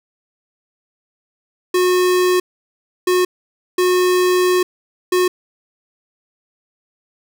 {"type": "tone bursts at uneven times", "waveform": "square", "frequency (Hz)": 363.4, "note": "F#4", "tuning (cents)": -31, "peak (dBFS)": -13, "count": 4, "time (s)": [[1.74, 2.4], [3.07, 3.25], [3.78, 4.63], [5.12, 5.28]], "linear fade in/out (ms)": 5, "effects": []}